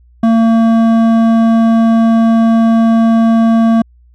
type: tone with hard clipping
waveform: triangle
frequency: 227 Hz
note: A#3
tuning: 46 cents flat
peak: -8 dBFS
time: 0.23-3.82 s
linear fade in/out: 5 ms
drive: 14 dB
effects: added 60 Hz sine -42 dBFS peak until 4.14 s